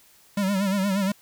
square tone with vibrato, 196 Hz, G3, in tune, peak -22 dBFS, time 0.37-1.12 s, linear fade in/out 5 ms, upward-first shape sine, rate 8.5 Hz, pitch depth 80 cents each way, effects white hiss -56 dBFS RMS until 1.21 s

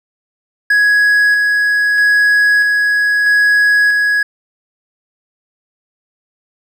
triangle tone with tremolo, 1669 Hz, G#6, 8 cents sharp, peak -6 dBFS, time 0.7-4.23 s, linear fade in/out 5 ms, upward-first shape square, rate 0.78 Hz, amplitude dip 25%, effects none

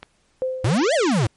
click, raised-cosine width 0.3 ms, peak -19 dBFS, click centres 0.03 s
sine tone with exponential decay, 517 Hz, C5, 21 cents flat, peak -18 dBFS, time 0.42-1.16 s, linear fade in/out 0 ms, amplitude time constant 160 ms
square exponential two-way sweep, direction up then down, 99 to 699 to 99 Hz, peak -17 dBFS, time 0.64-1.27 s, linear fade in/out 5 ms, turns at 0.94 s
effects pink hiss -63 dBFS RMS until 1.36 s + MP3 48 kbps

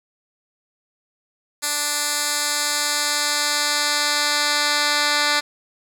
10% pulse tone with band-pass filter sweep, 293.7 Hz, D4, in tune, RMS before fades -21 dBFS, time 1.62-5.41 s, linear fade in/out 20 ms, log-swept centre 8800 to 3800 Hz, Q 0.86, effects none

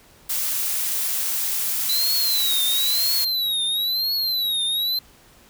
blue noise, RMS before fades -24 dBFS, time 0.29-3.25 s, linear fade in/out 10 ms
square tone with vibrato, 3973 Hz, B7, 10 cents sharp, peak -21 dBFS, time 1.89-4.99 s, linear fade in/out 5 ms, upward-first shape triangle, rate 1 Hz, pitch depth 170 cents each way
effects pink hiss -52 dBFS RMS until 5.49 s

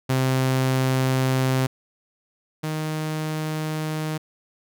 sawtooth tone pair in turn, 130.81 / 155.56 Hz, C3 / D#3, 0 / 0 cents, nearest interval minor third, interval 300 cents, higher second, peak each -15 / -21 dBFS, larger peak first, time 0.09-1.67 / 2.63-4.18 s, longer first, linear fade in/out 10 ms, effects none

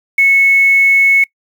sine tone with quantisation, 2200 Hz, C#7, 14 cents flat, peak -6 dBFS, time 0.18-1.24 s, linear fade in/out 5 ms, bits 5, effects noise-tail reverb RT60 0.1 s tail -24 dB re dry

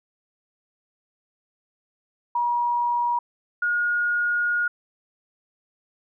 sine tone pair in turn, 958 / 1435.4 Hz, A#5 / F6, +47 / +47 cents, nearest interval perfect fifth, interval 700 cents, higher second, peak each -20 dBFS, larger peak neither, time 2.35-3.19 / 3.62-4.68 s, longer second, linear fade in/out 5 ms, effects none

